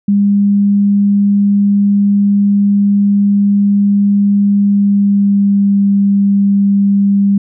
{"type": "tone with pitch glide", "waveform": "sine", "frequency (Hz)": [201.8, 199.48], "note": ["G#3", "G3"], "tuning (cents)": [-49, 30], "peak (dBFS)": -7, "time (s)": [0.08, 7.38], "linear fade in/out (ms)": 5, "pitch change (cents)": -21, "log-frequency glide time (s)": [4.56, 5.88], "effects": []}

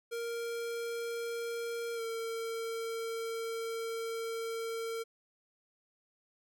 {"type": "tone with pitch glide", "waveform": "square", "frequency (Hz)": [466.2, 455.6], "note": ["A#4", "A#4"], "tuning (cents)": [0, -40], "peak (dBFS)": -36, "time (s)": [0.11, 5.04], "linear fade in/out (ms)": 20, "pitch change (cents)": -40, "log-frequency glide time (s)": [1.95, 2.01], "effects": []}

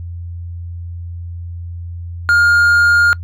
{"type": "tone", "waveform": "triangle", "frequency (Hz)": 1415, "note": "F6", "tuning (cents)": 22, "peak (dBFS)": -6, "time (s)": [2.29, 3.13], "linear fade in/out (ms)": 0, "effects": ["noise-tail reverb RT60 0.1 s tail -23 dB re dry", "added 86 Hz sine -24 dBFS peak until 3.23 s"]}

